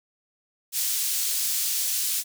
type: high-pass noise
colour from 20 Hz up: pink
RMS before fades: -26 dBFS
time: 0.72-2.24 s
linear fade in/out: 50 ms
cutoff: 5500 Hz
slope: 12 dB/octave
effects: none